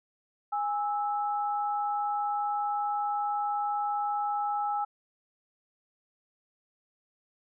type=tone pair together; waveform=sine; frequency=825.2 / 1310 Hz; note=G#5 / E6; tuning=-11 / -11 cents; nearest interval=minor sixth; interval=800 cents; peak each=-28 / -34 dBFS; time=0.52-4.85 s; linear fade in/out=10 ms; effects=none